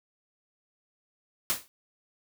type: noise with exponential decay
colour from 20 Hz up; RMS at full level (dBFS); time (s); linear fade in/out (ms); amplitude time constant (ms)
white; -24; 1.5-1.68; 0; 37
effects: none